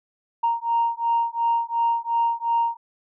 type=beating tone pair; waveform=sine; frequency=929 / 931.8 Hz; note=A#5 / A#5; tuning=-6 / -1 cents; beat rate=2.8 Hz; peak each=-22 dBFS; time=0.43-2.77 s; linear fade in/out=10 ms; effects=tanh soft clip ceiling -13 dBFS